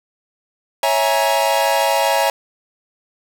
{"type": "chord", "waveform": "45% pulse", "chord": "A# half-diminished seventh", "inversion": "first", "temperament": "equal with one note detuned", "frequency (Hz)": [554.4, 659.3, 830.6, 943.7], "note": ["C#5", "E5", "G#5", "A#5"], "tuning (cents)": [0, 0, 0, 21], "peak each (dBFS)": -20, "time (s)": [0.83, 2.3], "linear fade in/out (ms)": 2, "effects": []}